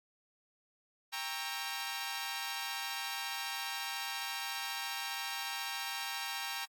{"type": "chord", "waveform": "10% pulse", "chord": "G diminished seventh", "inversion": "none", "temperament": "equal with one note detuned", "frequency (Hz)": [794, 932.3, 1108.7, 1318.5], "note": ["G5", "Bb5", "Db6", "Fb6"], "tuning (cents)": [22, 0, 0, 0], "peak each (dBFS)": [-33, -32, -37, -38], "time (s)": [1.12, 6.66], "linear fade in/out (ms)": 20, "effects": ["AAC 64 kbps"]}